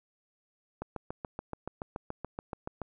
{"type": "click train", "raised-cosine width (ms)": 1, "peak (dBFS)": -22, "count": 15, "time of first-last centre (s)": [0.82, 2.817], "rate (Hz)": 7.01, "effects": []}